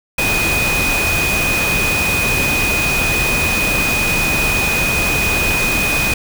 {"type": "tone in noise", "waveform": "sine", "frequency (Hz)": 2489, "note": "D#7", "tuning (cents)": 0, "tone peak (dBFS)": -16, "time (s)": [0.18, 6.14], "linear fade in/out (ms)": 5, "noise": "pink", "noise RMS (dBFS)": -19, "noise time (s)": [0.18, 6.14], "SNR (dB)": 0, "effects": []}